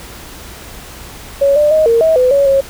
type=tone with pitch steps; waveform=sine; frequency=558 / 595 / 625 / 461.8 / 643 / 505 / 560 / 545 Hz; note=C#5 / D5 / D#5 / A#4 / E5 / B4 / C#5 / C#5; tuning=+11 / +22 / +8 / -16 / -43 / +39 / +18 / -29 cents; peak=-7 dBFS; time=1.41-2.61 s; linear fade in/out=10 ms; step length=150 ms; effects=added 60 Hz sine -38 dBFS peak until 2.69 s + pink hiss -33 dBFS RMS until 2.69 s